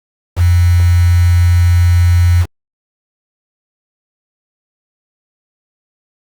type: tone with quantisation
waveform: sine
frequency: 87.31 Hz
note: F2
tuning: in tune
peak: -6 dBFS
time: 0.36-2.46 s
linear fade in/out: 50 ms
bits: 4
effects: Opus 48 kbps